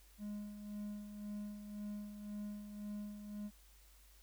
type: tone with tremolo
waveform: triangle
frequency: 207.4 Hz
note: G#3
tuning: 2 cents flat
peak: -39 dBFS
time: 0.18-3.51 s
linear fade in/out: 50 ms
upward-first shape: sine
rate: 1.9 Hz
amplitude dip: 55%
effects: added 50 Hz sine -62 dBFS peak until 4.22 s + white hiss -67 dBFS RMS until 4.22 s